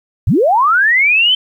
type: linear sweep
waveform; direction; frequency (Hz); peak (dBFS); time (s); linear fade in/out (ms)
sine; up; 64 to 3118; -8; 0.27-1.35; 5
effects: 8-bit